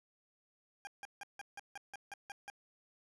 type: tone bursts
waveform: 20% pulse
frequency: 804 Hz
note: G5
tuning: 44 cents sharp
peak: -39 dBFS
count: 10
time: 0.85-2.5 s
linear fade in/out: 0 ms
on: 21 ms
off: 160 ms
effects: low-pass 10000 Hz 12 dB/octave